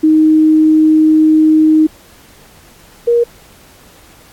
sine tone pair in turn, 312.2 / 472.9 Hz, D#4 / A#4, +6 / +25 cents, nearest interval perfect fifth, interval 719 cents, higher second, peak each -5 / -7 dBFS, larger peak first, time 0.03-1.87 / 3.07-3.24 s, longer first, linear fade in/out 10 ms, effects pink hiss -43 dBFS RMS until 4.32 s + AAC 64 kbps

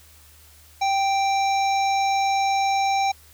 harmonic tone with a mistuned harmonic, 784 Hz, G5, in tune, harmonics 1 / 3 / 5 / 7 / 8, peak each -19 / -29 / -33 / -36 / -37 dBFS, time 0.81-3.12 s, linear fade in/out 10 ms, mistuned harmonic 8, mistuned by +71 cents, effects added 76 Hz sine -52 dBFS peak until 3.33 s + white hiss -52 dBFS RMS until 3.33 s

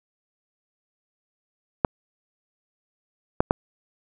clicks, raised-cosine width 1 ms, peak -3 dBFS, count 3, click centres 1.848 / 3.405 / 3.509 s, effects none

